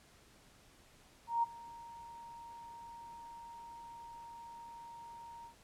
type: tone with ADSR envelope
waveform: sine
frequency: 932.3 Hz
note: A#5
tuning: in tune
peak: -27 dBFS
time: 1.27-5.55 s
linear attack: 160 ms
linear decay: 18 ms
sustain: -21 dB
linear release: 100 ms
effects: pink hiss -63 dBFS RMS until 5.63 s + low-pass 11000 Hz 12 dB/octave